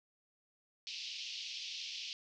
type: band-pass noise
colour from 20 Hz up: pink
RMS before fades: -44 dBFS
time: 0.87-2.13 s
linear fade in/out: 0 ms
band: 2600 to 5600 Hz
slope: 48 dB/octave
effects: none